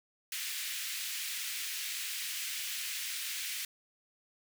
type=high-pass noise; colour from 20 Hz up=pink; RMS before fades=-38 dBFS; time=0.32-3.65 s; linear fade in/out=2 ms; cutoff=2000 Hz; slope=24 dB/octave; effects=none